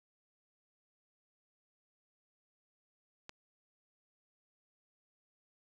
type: click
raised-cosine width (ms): 0.2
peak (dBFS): -28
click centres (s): 3.294
effects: none